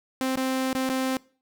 sawtooth tone with dropouts, 261.6 Hz, C4, in tune, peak -20 dBFS, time 0.21-1.17 s, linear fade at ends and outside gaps 0 ms, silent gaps 0.357-0.373 / 0.73-0.751 / 0.892-0.899 s, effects noise-tail reverb RT60 0.4 s tail -22 dB re dry

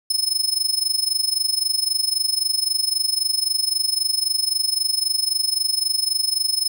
sawtooth tone with amplitude modulation, 5200 Hz, E8, 24 cents flat, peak -13 dBFS, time 0.1-6.68 s, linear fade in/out 5 ms, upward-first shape sine, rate 23.8 Hz, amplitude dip 85%, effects none

